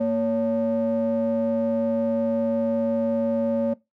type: ring-modulated tone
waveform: triangle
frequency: 164.81 Hz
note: E3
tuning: in tune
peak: -15 dBFS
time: 0-3.74 s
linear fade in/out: 10 ms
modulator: 397 Hz
effects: noise-tail reverb RT60 0.2 s tail -20 dB re dry + high-pass 100 Hz 12 dB/octave